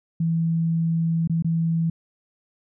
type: tone with dropouts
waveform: sine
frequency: 164.81 Hz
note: E3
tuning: in tune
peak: -19 dBFS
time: 0.2-1.9 s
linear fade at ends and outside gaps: 5 ms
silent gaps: 1.275-1.296 / 1.424-1.445 s
effects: none